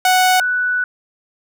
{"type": "tone pair in turn", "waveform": ["sawtooth", "sine"], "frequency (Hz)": [740, 1483.6], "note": ["F#5", "F#6"], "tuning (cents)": [0, 4], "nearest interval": "octave", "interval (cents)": 1204, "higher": "second", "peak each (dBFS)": [-7, -15], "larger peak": "first", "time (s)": [[0.05, 0.4], [0.4, 0.84]], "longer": "second", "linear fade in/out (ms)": 2, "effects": []}